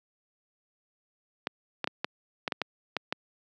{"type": "clicks", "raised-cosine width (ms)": 0.3, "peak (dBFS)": -12, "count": 9, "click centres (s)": [1.471, 1.843, 1.874, 2.045, 2.478, 2.522, 2.617, 2.967, 3.125], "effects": ["high-pass 200 Hz 12 dB/octave"]}